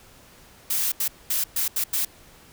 blue noise bursts at uneven times, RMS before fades -24 dBFS, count 6, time 0.7-0.92 / 1-1.08 / 1.3-1.44 / 1.56-1.68 / 1.76-1.84 / 1.93-2.05 s, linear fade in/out 5 ms, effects pink hiss -51 dBFS RMS until 2.52 s

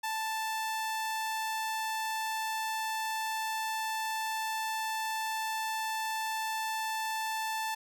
sawtooth tone, 881 Hz, A5, 2 cents sharp, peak -28 dBFS, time 0.03-7.75 s, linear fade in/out 10 ms, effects none

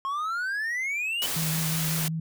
triangle exponential sweep, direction up, 1070 to 3026 Hz, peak -25 dBFS, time 0.05-1.26 s, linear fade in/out 0 ms
white noise, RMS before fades -30 dBFS, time 1.22-2.08 s, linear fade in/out 0 ms
sine tone with vibrato, 160 Hz, D#3, 49 cents sharp, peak -27 dBFS, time 1.36-2.2 s, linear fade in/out 5 ms, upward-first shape sine, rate 5.4 Hz, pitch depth 27 cents each way
effects none

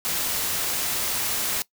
white noise, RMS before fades -26 dBFS, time 0.05-1.62 s, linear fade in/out 0 ms, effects noise-tail reverb RT60 0.1 s tail -20 dB re dry

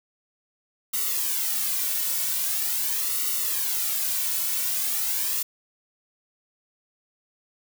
blue noise with flanger, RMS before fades -26 dBFS, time 0.93-5.43 s, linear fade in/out 10 ms, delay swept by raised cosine 1.2 to 2.5 ms, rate 0.43 Hz, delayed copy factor -0.8, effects none

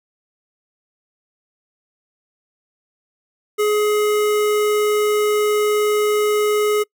square tone with notch filter, 420.5 Hz, G#4, 22 cents sharp, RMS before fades -17 dBFS, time 3.58-6.84 s, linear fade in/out 20 ms, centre 4400 Hz, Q 2, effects noise-tail reverb RT60 0.1 s tail -26 dB re dry

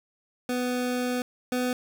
25% pulse tone pair in turn, 248.6 / 249.9 Hz, B3 / B3, +12 / +21 cents, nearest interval unison, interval 9 cents, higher second, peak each -22 / -21 dBFS, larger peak second, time 0.49-1.22 / 1.52-1.73 s, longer first, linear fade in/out 2 ms, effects none

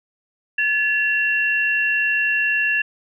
sine tone pair together, 1716 / 2726 Hz, A6 / F7, -44 / -43 cents, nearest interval minor sixth, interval 801 cents, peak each -19 / -20 dBFS, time 0.58-2.82 s, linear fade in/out 5 ms, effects none

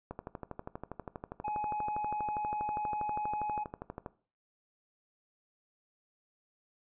click train, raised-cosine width 1 ms, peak -25 dBFS, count 50, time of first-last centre 0.11-4.062 s, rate 12.4 Hz
triangle tone, 843 Hz, G#5, 26 cents sharp, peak -31 dBFS, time 1.44-3.64 s, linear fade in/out 10 ms
effects noise-tail reverb RT60 0.4 s tail -18 dB re dry + resampled to 8000 Hz

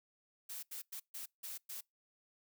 blue noise bursts at uneven times, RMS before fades -45 dBFS, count 6, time 0.49-0.63 / 0.71-0.82 / 0.92-1 / 1.14-1.26 / 1.43-1.58 / 1.69-1.81 s, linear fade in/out 10 ms, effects noise-tail reverb RT60 0.2 s tail -26 dB re dry

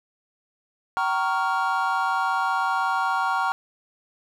triangle chord, G half-diminished seventh, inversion none, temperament equal with one note detuned, 767 / 932.3 / 1108.7 / 1396.9 Hz, G5 / Bb5 / Db6 / F6, -38 / 0 / 0 / 0 cents, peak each -25 dBFS, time 0.97-3.52 s, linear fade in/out 0 ms, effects none

